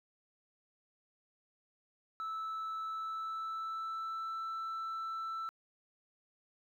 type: tone with pitch glide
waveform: sine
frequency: 1311 to 1327.8 Hz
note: E6 to E6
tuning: -10 to +12 cents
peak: -34 dBFS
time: 2.2-5.49 s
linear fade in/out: 0 ms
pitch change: +22 cents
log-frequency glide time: 2.86-4.4 s
effects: tanh soft clip ceiling -36 dBFS + 12-bit